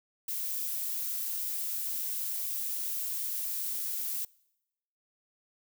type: noise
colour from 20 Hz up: violet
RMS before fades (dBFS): -34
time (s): 0.28-4.25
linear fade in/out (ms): 5
effects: noise-tail reverb RT60 0.9 s tail -25 dB re dry